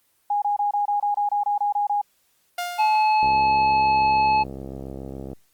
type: tone bursts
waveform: sine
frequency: 822 Hz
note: G#5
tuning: 18 cents flat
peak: -19 dBFS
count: 12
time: 0.3-2.015 s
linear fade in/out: 5 ms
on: 120 ms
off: 25 ms
type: tone with exponential decay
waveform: sawtooth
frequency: 706 Hz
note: F5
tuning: 19 cents sharp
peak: -20 dBFS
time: 2.58-3.5 s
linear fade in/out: 5 ms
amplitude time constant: 200 ms
type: harmonic tone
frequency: 860 Hz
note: A5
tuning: 40 cents flat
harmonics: 1 / 3 / 5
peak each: -16 / -28 / -36 dBFS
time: 2.78-4.44 s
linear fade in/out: 20 ms
type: click train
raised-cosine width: 2 ms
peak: -21 dBFS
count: 142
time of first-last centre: 3.23-5.331 s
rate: 67.1 Hz
effects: white hiss -65 dBFS RMS until 5.53 s + Opus 24 kbps